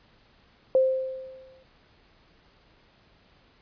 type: tone with exponential decay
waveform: sine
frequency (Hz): 523.3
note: C5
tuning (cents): 0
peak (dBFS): -15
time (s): 0.75-1.63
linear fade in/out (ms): 1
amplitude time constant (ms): 190
effects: pink hiss -60 dBFS RMS until 3.61 s + resampled to 11025 Hz